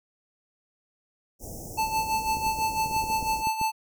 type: band-stop noise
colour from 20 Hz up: pink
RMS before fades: -39 dBFS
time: 1.39-3.45 s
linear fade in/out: 50 ms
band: 830 to 5400 Hz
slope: 96 dB/octave
type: tone with tremolo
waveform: square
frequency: 880 Hz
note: A5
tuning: in tune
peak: -23 dBFS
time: 1.77-3.72 s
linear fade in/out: 20 ms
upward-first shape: sine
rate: 6 Hz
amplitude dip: 65%
type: clicks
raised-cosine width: 3 ms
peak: -23 dBFS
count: 11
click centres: 2.37 / 2.466 / 2.588 / 2.86 / 2.911 / 2.965 / 3.04 / 3.101 / 3.227 / 3.471 / 3.614 s
effects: none